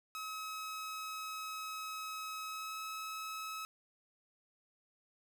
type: tone with pitch glide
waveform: sawtooth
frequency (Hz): 1280 to 1288.9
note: D#6 to E6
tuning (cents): +49 to -39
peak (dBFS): -37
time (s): 0.15-3.65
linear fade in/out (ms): 0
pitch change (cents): +12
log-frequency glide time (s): 2.46-2.79
effects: none